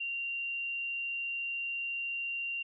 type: tone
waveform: sine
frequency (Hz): 2767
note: F7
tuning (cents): -17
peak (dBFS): -33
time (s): 0-2.63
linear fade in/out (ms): 10
effects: none